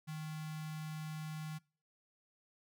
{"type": "tone with notch filter", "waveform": "square", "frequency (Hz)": 155.56, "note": "D#3", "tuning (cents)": 0, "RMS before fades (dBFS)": -43, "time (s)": [0.07, 1.59], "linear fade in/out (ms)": 20, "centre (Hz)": 470, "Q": 0.88, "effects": ["noise-tail reverb RT60 0.4 s tail -24 dB re dry"]}